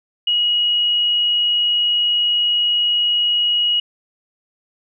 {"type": "tone", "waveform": "sine", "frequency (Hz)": 2900, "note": "F#7", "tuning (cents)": -35, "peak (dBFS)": -14, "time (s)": [0.27, 3.8], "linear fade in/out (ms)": 5, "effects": []}